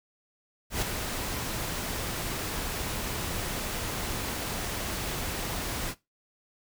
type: noise with ADSR envelope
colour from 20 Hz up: pink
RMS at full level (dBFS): -27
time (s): 0.7-5.95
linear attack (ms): 120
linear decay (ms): 9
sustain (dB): -6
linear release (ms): 59
effects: noise-tail reverb RT60 0.2 s tail -18 dB re dry